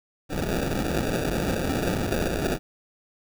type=noise with sample-and-hold; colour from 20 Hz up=white; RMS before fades=-26 dBFS; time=0.29-2.59 s; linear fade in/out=50 ms; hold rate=1050 Hz; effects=none